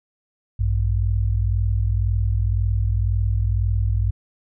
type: tone pair together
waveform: sine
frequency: 57.37 / 99.3 Hz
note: A#1 / G2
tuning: -27 / +23 cents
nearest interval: major sixth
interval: 950 cents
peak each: -20 dBFS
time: 0.59-4.11 s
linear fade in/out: 10 ms
effects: none